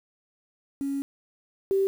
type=tone pair in turn; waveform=sine; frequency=277.2 / 389 Hz; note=C#4 / G4; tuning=0 / -13 cents; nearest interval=tritone; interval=587 cents; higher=second; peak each=-26 / -20 dBFS; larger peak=second; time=0.81-1.02 / 1.71-1.87 s; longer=first; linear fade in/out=0 ms; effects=8-bit